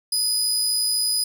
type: tone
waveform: 25% pulse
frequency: 4978 Hz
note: D#8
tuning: in tune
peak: -15 dBFS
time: 0.12-1.24 s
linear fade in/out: 5 ms
effects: none